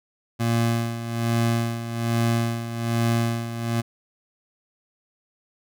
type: tone with tremolo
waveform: 25% pulse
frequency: 116.2 Hz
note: A#2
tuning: 5 cents flat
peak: -15 dBFS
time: 0.39-3.82 s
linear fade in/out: 20 ms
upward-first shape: sine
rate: 1.2 Hz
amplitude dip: 70%
effects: none